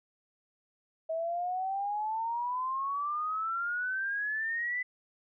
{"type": "exponential sweep", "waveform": "sine", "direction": "up", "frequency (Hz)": [640, 2011], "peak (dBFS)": -30, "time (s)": [1.09, 4.83], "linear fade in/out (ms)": 10, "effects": []}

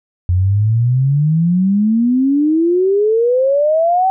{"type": "exponential sweep", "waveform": "sine", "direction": "up", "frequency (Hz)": [87.31, 773], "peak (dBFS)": -10, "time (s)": [0.29, 4.1], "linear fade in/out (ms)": 0, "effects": []}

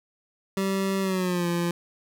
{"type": "tone with pitch glide", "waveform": "25% pulse", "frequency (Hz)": [193.6, 172.48], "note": ["G3", "F3"], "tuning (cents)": [-21, -21], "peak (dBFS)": -20, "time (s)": [0.57, 1.71], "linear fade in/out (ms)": 2, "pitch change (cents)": -200, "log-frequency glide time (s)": [1.01, 1.47], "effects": []}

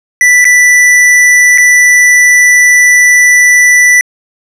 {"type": "tone with dropouts", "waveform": "square", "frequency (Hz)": 1975.5, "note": "B6", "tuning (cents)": 0, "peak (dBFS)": -3, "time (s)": [0.21, 4.01], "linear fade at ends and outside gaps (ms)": 1, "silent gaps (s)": [[0.444, 0.452], [1.577, 1.582]], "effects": ["low-pass 11000 Hz 12 dB/octave"]}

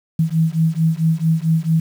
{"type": "beating tone pair", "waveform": "sine", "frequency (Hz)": [159.5, 164], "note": ["D#3", "E3"], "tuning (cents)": [43, -9], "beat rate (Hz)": 4.5, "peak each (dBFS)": [-17, -17], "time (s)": [0.19, 1.8], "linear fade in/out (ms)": 5, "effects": ["7-bit"]}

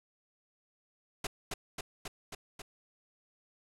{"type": "noise with echo", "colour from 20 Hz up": "pink", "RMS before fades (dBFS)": -35, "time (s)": [1.24, 1.27], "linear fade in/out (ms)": 5, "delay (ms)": 270, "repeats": 5, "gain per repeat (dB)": -2, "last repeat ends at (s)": 2.62, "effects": ["low-pass 10000 Hz 12 dB/octave"]}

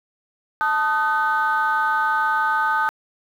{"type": "chord", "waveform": "sine", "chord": "D# diminished", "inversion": "second", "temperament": "equal with one note detuned", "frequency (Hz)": [880, 1244.5, 1518.1], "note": ["A5", "D#6", "F#6"], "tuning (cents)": [0, 0, 44], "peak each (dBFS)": -21, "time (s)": [0.61, 2.89], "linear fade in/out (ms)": 0, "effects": ["tanh soft clip ceiling -11 dBFS", "8-bit"]}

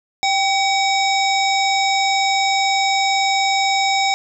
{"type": "harmonic tone with a mistuned harmonic", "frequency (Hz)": 757, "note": "F#5", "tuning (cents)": 39, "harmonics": [1, 3, 5, 7, 9, 10], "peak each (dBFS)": [-17, -21, -23, -25, -32, -34], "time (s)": [0.23, 4.14], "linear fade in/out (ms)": 0, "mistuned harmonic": 1, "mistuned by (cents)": 56, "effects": []}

